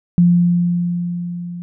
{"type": "tone with level ramp", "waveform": "sine", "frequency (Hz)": 174.5, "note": "F3", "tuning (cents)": -1, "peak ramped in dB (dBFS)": [-7, -26], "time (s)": [0.18, 1.62], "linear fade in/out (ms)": 0, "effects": []}